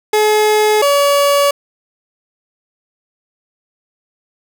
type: tone pair in turn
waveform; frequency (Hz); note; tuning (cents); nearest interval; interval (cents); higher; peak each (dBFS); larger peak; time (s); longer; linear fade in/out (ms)
30% pulse; 425.8 / 568.4; G#4 / C#5; +43 / +43; perfect fourth; 500; second; -7; neither; 0.13-0.82 / 0.82-1.51; neither; 5
effects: none